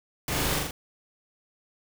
pink noise with echo, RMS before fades -30 dBFS, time 0.28-0.59 s, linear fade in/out 2 ms, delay 40 ms, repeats 3, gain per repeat -2 dB, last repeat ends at 0.71 s, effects none

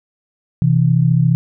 sine tone pair together, 128.39 / 162.7 Hz, C3 / E3, -32 / -22 cents, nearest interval major third, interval 410 cents, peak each -13 dBFS, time 0.62-1.35 s, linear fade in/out 0 ms, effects none

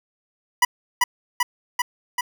25% pulse tone with echo, 980 Hz, B5, 14 cents flat, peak -9 dBFS, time 0.62-0.65 s, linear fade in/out 5 ms, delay 390 ms, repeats 4, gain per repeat -2 dB, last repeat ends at 2.21 s, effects none

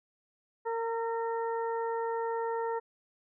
harmonic tone with a mistuned harmonic, 459 Hz, A#4, 27 cents flat, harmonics 1 / 2 / 3 / 4, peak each -32 / -34 / -44 / -46 dBFS, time 0.65-2.8 s, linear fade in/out 20 ms, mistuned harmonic 3, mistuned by -25 cents, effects none

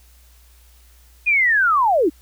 sine linear sweep, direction down, 2489 to 269.1 Hz, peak -13 dBFS, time 1.26-2.1 s, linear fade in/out 20 ms, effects added 60 Hz sine -48 dBFS peak until 2.21 s + white hiss -55 dBFS RMS until 2.21 s

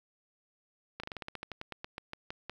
slowing click train, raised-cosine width 0.3 ms, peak -23 dBFS, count 17, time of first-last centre 1-2.496 s, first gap 35 ms, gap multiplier 1.12, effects 9-bit

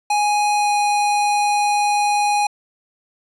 square tone with pitch glide, 830.6 to 825.8 Hz, G#5 to G#5, 0 to -10 cents, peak -16 dBFS, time 0.1-2.47 s, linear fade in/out 5 ms, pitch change -10 cents, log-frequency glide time 0.56-0.7 s, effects resampled to 24000 Hz + 9-bit

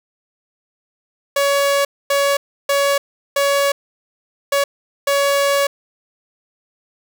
sawtooth tone bursts at uneven times, 562 Hz, C#5, 24 cents sharp, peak -10 dBFS, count 6, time 1.36-1.85 / 2.1-2.37 / 2.69-2.98 / 3.36-3.72 / 4.52-4.64 / 5.07-5.67 s, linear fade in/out 5 ms, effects none

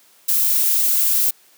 violet noise, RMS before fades -17 dBFS, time 0.28-1.31 s, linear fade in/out 10 ms, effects white hiss -53 dBFS RMS until 1.57 s + high-pass 200 Hz 12 dB/octave

